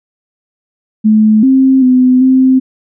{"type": "tone with pitch steps", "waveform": "sine", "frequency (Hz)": [215.9, 264.7, 254.1, 260.6], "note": ["A3", "C4", "B3", "C4"], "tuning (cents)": [-33, 20, 49, -7], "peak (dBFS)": -4, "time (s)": [1.04, 2.6], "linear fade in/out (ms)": 20, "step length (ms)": 390, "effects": []}